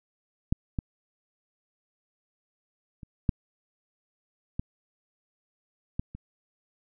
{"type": "clicks", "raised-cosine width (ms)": 5, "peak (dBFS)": [-11, -16, -30, -10, -17, -16, -27], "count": 7, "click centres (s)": [0.525, 0.788, 3.032, 3.292, 4.595, 5.995, 6.15], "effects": []}